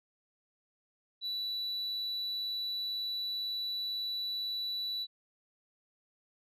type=tone; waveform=sine; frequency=3951 Hz; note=B7; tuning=in tune; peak=-31 dBFS; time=1.21-5.07 s; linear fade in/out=50 ms; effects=tanh soft clip ceiling -32 dBFS